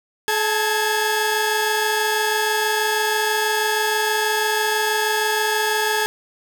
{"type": "tone cluster", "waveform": "sawtooth", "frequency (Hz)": [426.9, 880, 1653], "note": ["G#4", "A5", "G#6"], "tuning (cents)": [48, 0, -9], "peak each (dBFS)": -19, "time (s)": [0.28, 6.06], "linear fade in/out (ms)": 0, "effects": []}